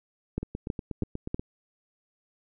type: two click trains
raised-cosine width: 3 ms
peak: -20 / -15 dBFS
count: 9 / 4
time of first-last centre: 0.43-1.395 / 0.38-1.345 s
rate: 8.29 / 3.11 Hz
effects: none